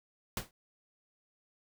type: noise with exponential decay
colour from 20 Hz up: pink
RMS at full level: -32 dBFS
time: 0.37-0.51 s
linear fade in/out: 2 ms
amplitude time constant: 29 ms
effects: none